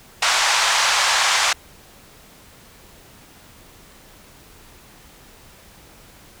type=band-pass noise; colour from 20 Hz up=pink; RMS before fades=-18 dBFS; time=0.22-1.53 s; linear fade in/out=5 ms; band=820 to 7500 Hz; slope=24 dB/octave; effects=pink hiss -47 dBFS RMS until 6.4 s